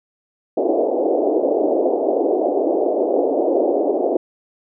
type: band-pass noise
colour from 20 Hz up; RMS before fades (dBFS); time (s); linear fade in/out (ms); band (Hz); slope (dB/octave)
pink; -18; 0.57-4.17; 5; 300 to 690; 48
effects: none